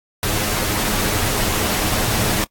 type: noise with comb filter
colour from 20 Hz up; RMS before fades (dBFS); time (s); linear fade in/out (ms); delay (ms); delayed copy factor
pink; -20; 0.23-2.44; 0; 9.5; +0.5
effects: noise-tail reverb RT60 0.1 s tail -24 dB re dry + AAC 64 kbps